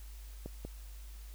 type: clicks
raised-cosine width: 2 ms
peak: -28 dBFS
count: 2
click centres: 0.46 / 0.65 s
effects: added 51 Hz sine -45 dBFS peak until 1.34 s + white hiss -59 dBFS RMS until 1.34 s